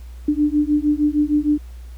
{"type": "beating tone pair", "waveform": "sine", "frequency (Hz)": [293.7, 300.2], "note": ["D4", "D4"], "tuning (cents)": [0, 38], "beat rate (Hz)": 6.5, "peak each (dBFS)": -18, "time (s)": [0.28, 1.58], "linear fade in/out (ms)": 5, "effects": ["added 60 Hz sine -33 dBFS peak until 1.97 s", "pink hiss -53 dBFS RMS until 1.97 s"]}